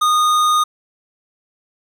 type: tone with tanh clipping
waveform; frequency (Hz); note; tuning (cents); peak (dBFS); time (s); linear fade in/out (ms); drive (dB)
sine; 1231; D#6; -19; -14; 0.01-0.64; 10; 17
effects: none